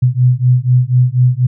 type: beating tone pair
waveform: sine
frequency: 123.47 / 127.57 Hz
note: B2 / C3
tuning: 0 / -43 cents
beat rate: 4.1 Hz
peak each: -11 dBFS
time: 0.02-1.47 s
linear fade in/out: 10 ms
effects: none